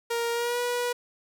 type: tone with pitch glide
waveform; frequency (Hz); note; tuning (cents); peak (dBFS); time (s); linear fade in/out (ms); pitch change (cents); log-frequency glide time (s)
sawtooth; 468 to 486.2; A#4 to B4; +7 to -27; -22; 0.1-0.93; 10; +66; 0.32-0.59
effects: none